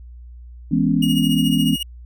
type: chord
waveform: sine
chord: C# minor seventh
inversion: first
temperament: equal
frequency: 164.81 / 207.7 / 246.9 / 277.2 Hz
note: E3 / G#3 / B3 / C#4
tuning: 0 / 0 / 0 / 0 cents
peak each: -20 / -21 / -20 / -20 dBFS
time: 0.71-1.76 s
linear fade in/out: 10 ms
type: tone with tremolo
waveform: 45% pulse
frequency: 2873 Hz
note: F7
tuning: 48 cents sharp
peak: -20 dBFS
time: 1.02-1.83 s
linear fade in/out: 5 ms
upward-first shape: triangle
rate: 14 Hz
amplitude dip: 75%
effects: added 60 Hz sine -36 dBFS peak until 2.05 s